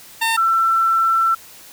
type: tone pair in turn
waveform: 15% pulse / sine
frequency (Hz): 906 / 1341.1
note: A#5 / E6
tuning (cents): -50 / +29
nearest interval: perfect fifth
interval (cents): 679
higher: second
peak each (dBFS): -10 / -13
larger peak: first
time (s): 0.21-0.37 / 0.37-1.35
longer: second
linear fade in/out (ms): 10
effects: white hiss -42 dBFS RMS until 1.72 s